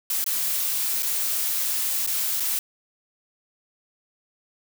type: noise with dropouts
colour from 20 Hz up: blue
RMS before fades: -25 dBFS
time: 0.1-2.59 s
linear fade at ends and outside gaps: 2 ms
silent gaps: 0.242-0.263 / 1.024-1.029 / 2.065-2.073 / 2.399-2.403 s
effects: none